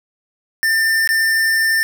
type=tone with dropouts; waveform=square; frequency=1794 Hz; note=A6; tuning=33 cents sharp; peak=-14 dBFS; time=0.63-1.83 s; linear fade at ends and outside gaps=0 ms; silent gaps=1.075-1.09 s; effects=none